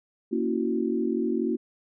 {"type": "chord", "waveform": "sine", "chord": "F# dominant seventh", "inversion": "first", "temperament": "equal", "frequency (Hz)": [233.1, 277.2, 329.6, 370], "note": ["A#3", "C#4", "E4", "F#4"], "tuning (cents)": [0, 0, 0, 0], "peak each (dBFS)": [-28, -31, -29, -29], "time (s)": [0.31, 1.57], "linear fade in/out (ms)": 20, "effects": []}